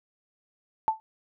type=tone with exponential decay; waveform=sine; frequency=880 Hz; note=A5; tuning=in tune; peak=-16 dBFS; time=0.88-1 s; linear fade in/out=0 ms; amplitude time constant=26 ms; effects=none